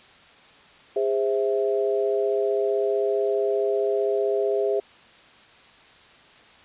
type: chord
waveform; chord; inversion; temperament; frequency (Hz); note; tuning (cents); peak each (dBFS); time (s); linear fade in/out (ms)
sine; Ab augmented; none; equal with one note detuned; 407.9 / 523.3 / 659.3; Ab4 / C5 / E5; -31 / 0 / 0; -22 / -28 / -27; 0.96-4.8; 5
effects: white hiss -51 dBFS RMS until 6.64 s + resampled to 8000 Hz